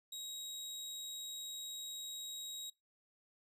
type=tone; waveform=25% pulse; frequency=3806 Hz; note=A#7; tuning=35 cents sharp; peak=-40 dBFS; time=0.12-2.7 s; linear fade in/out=5 ms; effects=noise-tail reverb RT60 0.2 s tail -21 dB re dry